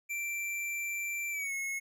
square tone with pitch glide, 2349 to 2179 Hz, D7 to C#7, 0 to -30 cents, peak -34 dBFS, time 0.09-1.8 s, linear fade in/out 20 ms, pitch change -130 cents, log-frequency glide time 1.31-1.53 s, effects none

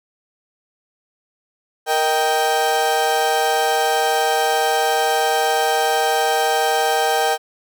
35% pulse chord, Eb major, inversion second, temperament equal with one note detuned, 466.2 / 625.5 / 784 Hz, Bb4 / Eb5 / G5, 0 / +9 / 0 cents, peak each -20 / -22 / -16 dBFS, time 1.86-7.38 s, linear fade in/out 50 ms, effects none

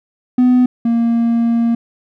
triangle tone pair in turn, 250 / 232.6 Hz, B3 / A#3, +21 / -4 cents, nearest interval minor second, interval 125 cents, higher first, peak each -5 / -9 dBFS, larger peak first, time 0.38-0.66 / 0.85-1.75 s, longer second, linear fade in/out 5 ms, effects tanh soft clip ceiling -2 dBFS

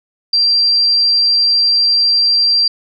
sine tone, 4722 Hz, D8, 9 cents sharp, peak -9 dBFS, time 0.33-2.68 s, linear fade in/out 5 ms, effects none

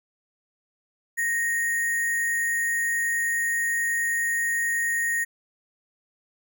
sine tone with sample-and-hold, 1864.7 Hz, A#6, in tune, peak -22 dBFS, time 1.17-5.25 s, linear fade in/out 20 ms, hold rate 8820 Hz, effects none

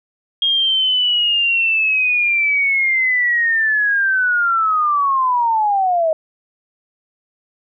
sine linear sweep, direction down, 3255 to 622.3 Hz, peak -13 dBFS, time 0.42-6.13 s, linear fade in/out 2 ms, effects none

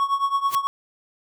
triangle tone with tremolo, 1108.7 Hz, C#6, in tune, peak -14 dBFS, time 0-0.67 s, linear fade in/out 0 ms, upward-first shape triangle, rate 9.2 Hz, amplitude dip 90%
white noise with exponential growth, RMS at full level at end -25 dBFS, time 0.46-0.55 s, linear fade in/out 1 ms, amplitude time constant 19 ms
effects none

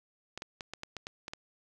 clicks, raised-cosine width 0.2 ms, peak -22 dBFS, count 9, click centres 0.376 / 0.421 / 0.608 / 0.736 / 0.834 / 0.967 / 1.069 / 1.281 / 1.335 s, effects none

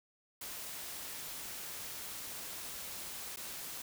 white noise with dropouts, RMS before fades -44 dBFS, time 0.41-3.82 s, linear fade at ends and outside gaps 5 ms, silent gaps 3.361-3.37 s, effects none

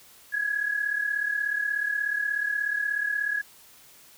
sine tone pair together, 1648.4 / 1685 Hz, G#6 / G#6, -13 / +25 cents, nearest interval unison, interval 38 cents, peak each -30 / -26 dBFS, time 0.32-3.42 s, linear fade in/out 20 ms, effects white hiss -53 dBFS RMS until 4.17 s

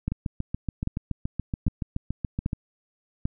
two click trains, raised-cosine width 5 ms, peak -15 / -13 dBFS, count 18 / 5, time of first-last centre 0.12-2.531 / 0.08-3.255 s, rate 7.05 / 1.26 Hz, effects none

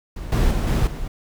brown noise with level steps, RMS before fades -31 / -17 / -21 / -18 / -29 dBFS, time 0.16-1.08 s, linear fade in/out 5 ms, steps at 0.32 / 0.51 / 0.67 / 0.87 s, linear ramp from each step 2 ms, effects none

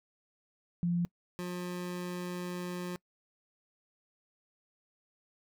sine / 25% pulse tone pair in turn, 173.4 / 178.38 Hz, F3 / F3, -12 / +37 cents, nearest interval unison, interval 49 cents, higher second, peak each -27 / -32 dBFS, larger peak first, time 0.83-1.05 / 1.39-2.96 s, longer second, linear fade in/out 0 ms, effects noise-tail reverb RT60 0.1 s tail -24 dB re dry

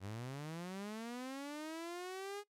sawtooth linear sweep, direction up, 92.5 to 415.3 Hz, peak -39 dBFS, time 0-2.44 s, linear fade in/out 50 ms, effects noise-tail reverb RT60 0.1 s tail -19 dB re dry + low-pass 12000 Hz 12 dB/octave

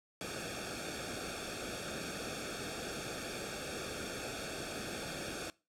pink noise with comb filter, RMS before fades -41 dBFS, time 0.21-5.5 s, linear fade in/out 0 ms, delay 1 ms, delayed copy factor -0.85, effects noise-tail reverb RT60 0.3 s tail -22 dB re dry + low-pass 9000 Hz 12 dB/octave

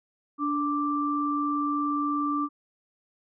sine tone pair together, 291.6 / 1174.7 Hz, D4 / D6, -12 / 0 cents, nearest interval 2 octaves, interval 2412 cents, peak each -27 dBFS, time 0.38-2.49 s, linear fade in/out 50 ms, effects none

